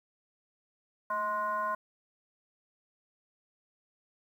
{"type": "tone with frequency modulation", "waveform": "sine", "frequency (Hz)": 1046.5, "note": "C6", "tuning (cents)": 0, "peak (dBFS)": -29, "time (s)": [1.1, 1.75], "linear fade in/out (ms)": 5, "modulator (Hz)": 413, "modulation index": 0.8, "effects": ["10-bit"]}